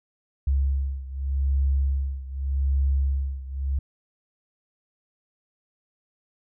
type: beating tone pair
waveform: sine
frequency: 68 / 68.84 Hz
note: C#2 / C#2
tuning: -33 / -11 cents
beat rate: 0.84 Hz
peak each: -23 / -26 dBFS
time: 0.47-3.79 s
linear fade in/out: 5 ms
effects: none